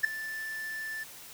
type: tone with ADSR envelope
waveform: triangle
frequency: 1760 Hz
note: A6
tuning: in tune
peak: -15 dBFS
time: 0.03-1.04 s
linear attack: 16 ms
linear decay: 4 ms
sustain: -18 dB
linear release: 12 ms
effects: tanh soft clip ceiling -12 dBFS + white hiss -48 dBFS RMS until 1.33 s